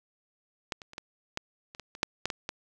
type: clicks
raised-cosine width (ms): 0.2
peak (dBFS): -14 / -27 / -30 / -20 / -14 / -28 / -24 / -26 / -7 / -11 / -15 / -16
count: 12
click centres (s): 0.722 / 0.818 / 0.934 / 0.981 / 1.374 / 1.749 / 1.797 / 1.951 / 2.031 / 2.256 / 2.302 / 2.491
effects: none